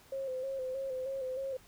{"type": "tone with vibrato", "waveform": "sine", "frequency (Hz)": 527, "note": "C5", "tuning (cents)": 12, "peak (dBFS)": -34, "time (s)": [0.12, 1.57], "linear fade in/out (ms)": 5, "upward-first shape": "square", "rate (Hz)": 3.2, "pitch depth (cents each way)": 42, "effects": ["pink hiss -60 dBFS RMS until 1.67 s"]}